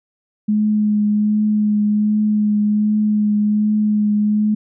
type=tone with vibrato; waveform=sine; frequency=210.6 Hz; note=G#3; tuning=24 cents sharp; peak=-13 dBFS; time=0.48-4.55 s; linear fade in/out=10 ms; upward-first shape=triangle; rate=1.3 Hz; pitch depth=18 cents each way; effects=none